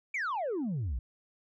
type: exponential sweep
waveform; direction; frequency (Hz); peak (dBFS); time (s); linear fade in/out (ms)
sine; down; 2402 to 52.5; -28; 0.14-0.99; 5
effects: tanh soft clip ceiling -29 dBFS